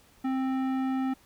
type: tone with tanh clipping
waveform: sine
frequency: 263.1 Hz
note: C4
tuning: 10 cents sharp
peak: -28 dBFS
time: 0.24-1.14 s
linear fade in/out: 10 ms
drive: 15 dB
effects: pink hiss -60 dBFS RMS until 1.25 s